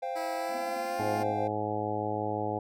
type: chord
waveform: triangle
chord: C suspended fourth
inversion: none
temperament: equal with one note detuned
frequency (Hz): 523.3 / 698.5 / 789.4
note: C5 / F5 / G5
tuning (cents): 0 / 0 / +12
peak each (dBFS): -34 / -34 / -34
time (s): 0.02-1.48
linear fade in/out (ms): 10
type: tone with pitch glide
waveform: 10% pulse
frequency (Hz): 326.1 to 351.5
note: E4 to F4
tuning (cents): -19 to +11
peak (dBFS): -29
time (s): 0.15-1.24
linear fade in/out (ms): 20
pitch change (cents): +130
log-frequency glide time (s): 0.35-1
type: band-pass noise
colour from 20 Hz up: pink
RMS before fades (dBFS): -48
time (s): 0.49-1.33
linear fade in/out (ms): 5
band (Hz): 220 to 270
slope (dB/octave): 96
type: harmonic tone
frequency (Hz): 105.8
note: G#2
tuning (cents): +33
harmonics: 1 / 2 / 3 / 4 / 5 / 6 / 7 / 8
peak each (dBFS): -38 / -41 / -37 / -37 / -37 / -40 / -36 / -36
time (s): 0.99-2.59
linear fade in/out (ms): 5
effects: none